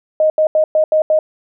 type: tone bursts at uneven times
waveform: sine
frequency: 622.3 Hz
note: D#5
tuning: in tune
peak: -9 dBFS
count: 6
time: 0.2-0.3 / 0.38-0.47 / 0.55-0.64 / 0.75-0.84 / 0.92-1.02 / 1.1-1.19 s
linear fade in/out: 2 ms
effects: none